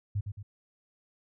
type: tone with echo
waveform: sine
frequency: 101.6 Hz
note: G#2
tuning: 38 cents flat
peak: -27 dBFS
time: 0.15-0.21 s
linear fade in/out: 10 ms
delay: 110 ms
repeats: 2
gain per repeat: -6 dB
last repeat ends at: 0.43 s
effects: none